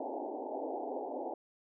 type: band-pass noise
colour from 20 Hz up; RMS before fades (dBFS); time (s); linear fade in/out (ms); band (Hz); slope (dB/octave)
white; -39; 0-1.34; 5; 250 to 870; 96
effects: none